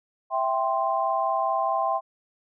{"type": "chord", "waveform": "sine", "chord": "C major", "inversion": "first", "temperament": "equal", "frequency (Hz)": [659.3, 784, 1046.5], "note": ["E5", "G5", "C6"], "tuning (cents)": [0, 0, 0], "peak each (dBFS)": [-27, -26, -26], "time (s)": [0.3, 2.01], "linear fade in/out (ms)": 50, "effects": []}